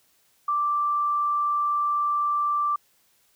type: tone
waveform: sine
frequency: 1174 Hz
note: D6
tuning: 1 cent flat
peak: -21 dBFS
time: 0.48-2.76 s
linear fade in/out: 5 ms
effects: white hiss -64 dBFS RMS until 3.35 s